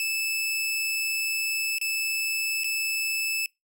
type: tone with dropouts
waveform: sawtooth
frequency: 2623 Hz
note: E7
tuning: 9 cents flat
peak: -22 dBFS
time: 0-3.46 s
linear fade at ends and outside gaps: 1 ms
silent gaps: 1.784-1.813 / 2.636-2.643 s
effects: noise-tail reverb RT60 0.2 s tail -25 dB re dry